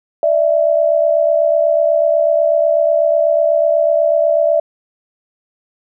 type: tone pair together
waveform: sine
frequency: 591.2 / 659.3 Hz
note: D5 / E5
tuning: +11 / 0 cents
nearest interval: major second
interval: 189 cents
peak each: -13 dBFS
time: 0.23-4.6 s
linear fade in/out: 2 ms
effects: none